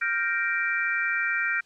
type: chord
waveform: sine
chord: G minor seventh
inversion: third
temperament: equal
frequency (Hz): 1396.9 / 1568 / 1864.7 / 2349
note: F6 / G6 / Bb6 / D7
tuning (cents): 0 / 0 / 0 / 0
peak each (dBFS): -29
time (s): 0.01-1.61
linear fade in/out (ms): 10
effects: white hiss -61 dBFS RMS until 1.65 s + low-pass 6000 Hz 12 dB/octave